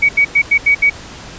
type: tone bursts at uneven times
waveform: sine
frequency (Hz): 2259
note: C#7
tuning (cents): +32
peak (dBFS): -7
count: 6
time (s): 0.02-0.09 / 0.17-0.25 / 0.35-0.42 / 0.51-0.58 / 0.66-0.75 / 0.82-0.9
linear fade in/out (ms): 10
effects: pink hiss -33 dBFS RMS until 1.38 s + resampled to 16000 Hz